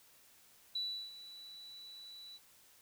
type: tone with ADSR envelope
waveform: sine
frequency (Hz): 3951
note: B7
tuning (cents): 0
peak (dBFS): -34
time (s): 0.75-2.39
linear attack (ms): 6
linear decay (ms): 350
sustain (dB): -15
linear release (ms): 35
effects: white hiss -64 dBFS RMS until 2.81 s